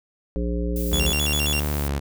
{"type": "harmonic tone", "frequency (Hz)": 59, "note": "A#1", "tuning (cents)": 22, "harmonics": [1, 3, 5, 7, 9], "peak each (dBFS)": [-24, -29, -31, -32, -34], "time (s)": [0.36, 1.12], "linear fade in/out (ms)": 0}
{"type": "noise", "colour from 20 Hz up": "violet", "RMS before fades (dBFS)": -34, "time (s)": [0.76, 1.88], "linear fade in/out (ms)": 2}
{"type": "tone with pitch glide", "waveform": "sawtooth", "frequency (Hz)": [74, 70.45], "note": ["D2", "C#2"], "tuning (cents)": [14, 29], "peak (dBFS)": -19, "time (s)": [0.91, 2], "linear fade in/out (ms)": 20, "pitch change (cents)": -85, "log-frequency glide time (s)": [1.74, 1.88]}
{"type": "tone with vibrato", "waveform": "sawtooth", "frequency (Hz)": 3069, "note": "G7", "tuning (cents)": -37, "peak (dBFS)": -20, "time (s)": [0.93, 1.6], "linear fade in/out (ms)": 5, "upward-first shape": "square", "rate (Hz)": 7.5, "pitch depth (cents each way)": 180}
{"effects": []}